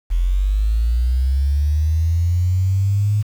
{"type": "linear sweep", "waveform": "sine", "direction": "up", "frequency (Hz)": [41.41, 106], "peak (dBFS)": -14, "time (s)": [0.1, 3.23], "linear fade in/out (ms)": 20, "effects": ["7-bit"]}